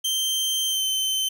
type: tone with pitch glide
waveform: sawtooth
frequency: 3136 to 3084 Hz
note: G7 to G7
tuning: 0 to -29 cents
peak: -19 dBFS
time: 0.04-1.29 s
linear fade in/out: 10 ms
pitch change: -29 cents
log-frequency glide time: 0.67-0.84 s
effects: none